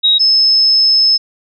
sine tone pair in turn, 3803 / 5209 Hz, A#7 / E8, +34 / -21 cents, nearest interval perfect fourth, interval 545 cents, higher second, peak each -7 dBFS, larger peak neither, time 0.03-0.19 / 0.19-1.18 s, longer second, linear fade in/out 20 ms, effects none

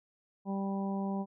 harmonic tone, 196 Hz, G3, in tune, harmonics 1 / 2 / 3 / 4 / 5, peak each -32 / -42 / -44 / -42 / -45 dBFS, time 0.45-1.26 s, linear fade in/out 50 ms, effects none

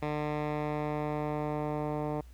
10% pulse tone with low-pass filter sweep, 150 Hz, D3, 37 cents sharp, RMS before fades -33 dBFS, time 0.02-2.21 s, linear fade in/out 5 ms, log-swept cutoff 2400 to 930 Hz, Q 0.82, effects added 60 Hz sine -48 dBFS peak until 2.33 s + pink hiss -64 dBFS RMS until 2.33 s

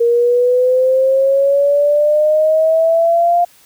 sine exponential sweep, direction up, 467.4 to 702 Hz, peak -9 dBFS, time 0-3.45 s, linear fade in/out 10 ms, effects white hiss -48 dBFS RMS until 3.65 s

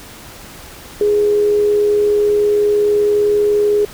sine tone with amplitude modulation, 415.3 Hz, G#4, in tune, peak -9 dBFS, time 1.01-3.85 s, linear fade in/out 2 ms, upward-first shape sine, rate 79.9 Hz, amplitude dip 30%, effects pink hiss -36 dBFS RMS until 3.93 s

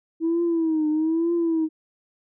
sine tone with vibrato, 323.2 Hz, E4, 34 cents flat, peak -18 dBFS, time 0.2-1.69 s, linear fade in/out 50 ms, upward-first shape triangle, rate 1.1 Hz, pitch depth 110 cents each way, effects tanh soft clip ceiling -16 dBFS

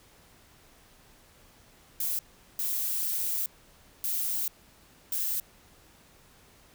violet noise bursts at uneven times, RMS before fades -30 dBFS, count 4, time 2-2.19 / 2.59-3.46 / 4.04-4.48 / 5.12-5.4 s, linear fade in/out 2 ms, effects pink hiss -58 dBFS RMS until 6.74 s

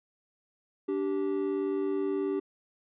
triangle tone pair together, 290.3 / 388.9 Hz, D4 / G4, -20 / -14 cents, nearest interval perfect fourth, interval 506 cents, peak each -30 / -27 dBFS, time 0.88-2.4 s, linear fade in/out 10 ms, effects resampled to 8000 Hz

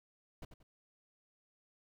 brown noise with echo, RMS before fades -45 dBFS, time 0.42-0.45 s, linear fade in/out 5 ms, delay 90 ms, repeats 2, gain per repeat -9 dB, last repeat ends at 0.63 s, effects none

